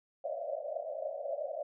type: band-pass noise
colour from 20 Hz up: white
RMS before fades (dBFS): -38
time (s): 0.24-1.63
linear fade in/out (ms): 5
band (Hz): 540 to 670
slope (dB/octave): 96
effects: none